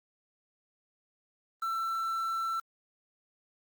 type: tone with quantisation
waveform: triangle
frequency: 1338 Hz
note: E6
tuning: 25 cents sharp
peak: -28 dBFS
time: 1.62-2.6 s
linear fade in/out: 5 ms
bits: 8
effects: Opus 32 kbps